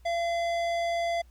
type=tone with tanh clipping; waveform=sine; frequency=682 Hz; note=F5; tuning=41 cents flat; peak=-28 dBFS; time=0.05-1.22 s; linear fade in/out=10 ms; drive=16 dB; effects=added 60 Hz sine -52 dBFS peak until 1.3 s + pink hiss -67 dBFS RMS until 1.3 s